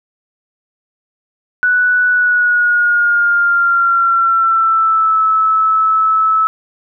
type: tone with pitch glide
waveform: sine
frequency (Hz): 1480 to 1303.4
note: F#6 to E6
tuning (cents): 0 to -20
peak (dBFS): -9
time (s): 1.63-6.47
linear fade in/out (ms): 0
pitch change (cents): -220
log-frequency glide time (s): 2.09-5.22
effects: none